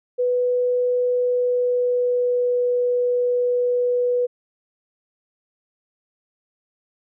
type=tone with pitch glide; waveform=sine; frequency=494.5 to 491.1 Hz; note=B4 to B4; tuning=+2 to -10 cents; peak=-17 dBFS; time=0.18-4.27 s; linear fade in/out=20 ms; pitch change=-12 cents; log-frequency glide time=1.06-2.6 s; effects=none